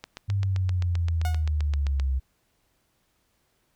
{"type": "click train", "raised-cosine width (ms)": 0.2, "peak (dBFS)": -19, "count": 16, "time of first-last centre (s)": [0.04, 1.998], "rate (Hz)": 7.66}
{"type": "exponential sweep", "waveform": "sine", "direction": "down", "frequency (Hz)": [100.9, 64.9], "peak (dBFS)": -22, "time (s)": [0.28, 2.2], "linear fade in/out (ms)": 20}
{"type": "tone with exponential decay", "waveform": "sawtooth", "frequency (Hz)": 726, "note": "F#5", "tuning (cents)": -33, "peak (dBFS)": -25, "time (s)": [1.25, 1.47], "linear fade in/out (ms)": 0, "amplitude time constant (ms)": 47}
{"effects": ["pink hiss -70 dBFS RMS until 3.75 s"]}